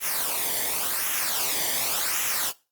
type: noise with flanger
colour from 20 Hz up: white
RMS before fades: -26 dBFS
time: 0-2.53 s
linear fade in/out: 50 ms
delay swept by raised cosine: 0.22 to 0.76 ms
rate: 0.9 Hz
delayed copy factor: -0.65
effects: noise-tail reverb RT60 0.3 s tail -20 dB re dry + Opus 32 kbps